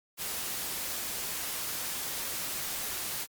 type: noise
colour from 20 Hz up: white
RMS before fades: -35 dBFS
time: 0.17-3.27 s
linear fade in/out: 50 ms
effects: Opus 48 kbps